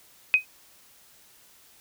sine tone with exponential decay, 2514 Hz, D#7, 17 cents sharp, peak -11 dBFS, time 0.34-0.45 s, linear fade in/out 0 ms, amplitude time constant 22 ms, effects white hiss -56 dBFS RMS until 1.8 s

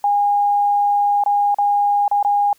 sine tone with dropouts, 816 Hz, G#5, 31 cents flat, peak -13 dBFS, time 0.04-2.53 s, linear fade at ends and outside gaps 2 ms, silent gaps 1.238-1.261 / 1.545-1.585 / 2.08-2.113 / 2.228-2.248 s, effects white hiss -56 dBFS RMS until 2.58 s

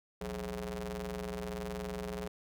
sawtooth ring-modulated tone, 116.54 Hz, A#2, in tune, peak -30 dBFS, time 0.21-2.28 s, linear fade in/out 5 ms, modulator 302 Hz, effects none

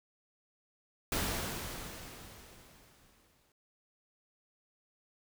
pink noise with exponential decay, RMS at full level -32 dBFS, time 1.12-3.52 s, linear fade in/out 2 ms, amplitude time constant 520 ms, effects none

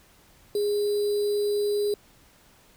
sine tone with sample-and-hold, 412.2 Hz, G#4, 13 cents flat, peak -22 dBFS, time 0.55-1.94 s, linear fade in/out 2 ms, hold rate 4410 Hz, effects pink hiss -57 dBFS RMS until 2.76 s

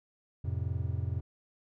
triangle chord, F major, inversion none, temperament just, 87.31 / 109.13 / 130.96 Hz, F2 / A2 / C3, 0 / -14 / +2 cents, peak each -31 / -34 / -35 dBFS, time 0.44-1.21 s, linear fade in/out 10 ms, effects none

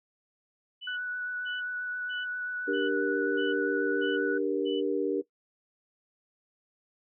sine tone bursts, 2979 Hz, F#7, 11 cents sharp, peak -39 dBFS, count 7, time 0.81-4.81 s, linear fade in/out 20 ms, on 160 ms, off 480 ms
sine tone with vibrato, 1480 Hz, F#6, in tune, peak -31 dBFS, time 0.87-4.38 s, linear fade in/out 5 ms, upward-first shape sine, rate 7.5 Hz, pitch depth 12 cents each way
sine chord, G minor, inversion second, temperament just, 294 / 392 / 470.4 Hz, D4 / G4 / Bb4, +2 / 0 / +16 cents, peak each -30 dBFS, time 2.67-5.22 s, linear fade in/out 20 ms
effects noise-tail reverb RT60 0.1 s tail -17 dB re dry

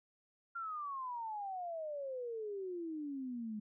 sine exponential sweep, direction down, 1396 to 207.7 Hz, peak -39 dBFS, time 0.55-3.6 s, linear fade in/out 10 ms, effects none

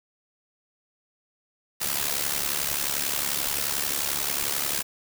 white noise with amplitude modulation, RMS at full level -24 dBFS, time 1.8-4.83 s, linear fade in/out 20 ms, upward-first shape sine, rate 71.3 Hz, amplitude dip 75%, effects none

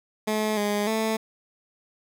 15% pulse tone with pitch steps, 215 / 206.4 / 220.7 Hz, A3 / G#3 / A3, -40 / -10 / +5 cents, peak -17 dBFS, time 0.27-1.17 s, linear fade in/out 10 ms, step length 300 ms, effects none

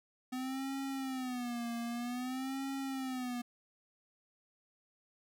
square tone with vibrato, 252.4 Hz, B3, 38 cents sharp, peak -37 dBFS, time 0.32-3.42 s, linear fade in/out 10 ms, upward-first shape sine, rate 0.52 Hz, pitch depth 130 cents each way, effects none

